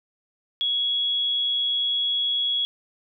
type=tone; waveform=sine; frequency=3343 Hz; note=G#7; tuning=11 cents sharp; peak=-21 dBFS; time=0.61-2.65 s; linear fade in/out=0 ms; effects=none